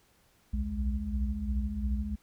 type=tone cluster; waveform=sine; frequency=60.4 / 63.3 / 74.7 / 208.9 Hz; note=B1 / B1 / D2 / G#3; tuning=-38 / +43 / +30 / +10 cents; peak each=-32 / -35 / -37 / -35 dBFS; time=0.53-2.16 s; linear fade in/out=10 ms; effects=pink hiss -66 dBFS RMS until 2.22 s